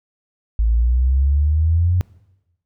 sine exponential sweep, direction up, 53.8 to 91.5 Hz, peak -13 dBFS, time 0.59-2.01 s, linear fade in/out 0 ms, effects noise-tail reverb RT60 1.0 s tail -21 dB re dry

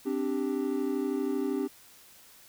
triangle chord, C suspended second, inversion none, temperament just, 261.6 / 294.3 / 392.4 Hz, C4 / D4 / G4, 0 / +4 / +2 cents, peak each -30 dBFS, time 0.05-1.68 s, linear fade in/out 20 ms, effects white hiss -55 dBFS RMS until 2.48 s

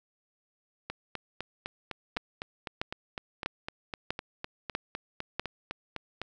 two click trains, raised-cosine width 0.3 ms, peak -14 / -19 dBFS, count 6 / 22, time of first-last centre 2.17-5.396 / 0.9-6.216 s, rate 1.55 / 3.95 Hz, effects none

